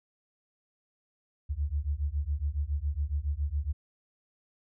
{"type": "beating tone pair", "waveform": "sine", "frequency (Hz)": [69.3, 76.5], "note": ["C#2", "D#2"], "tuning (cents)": [0, -29], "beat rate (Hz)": 7.2, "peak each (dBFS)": -31, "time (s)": [1.49, 3.73], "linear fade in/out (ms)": 20, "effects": []}